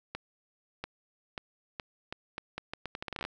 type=accelerating click train; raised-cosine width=0.3 ms; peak=-20 dBFS; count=19; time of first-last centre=0.15-3.251 s; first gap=690 ms; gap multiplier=0.78; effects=none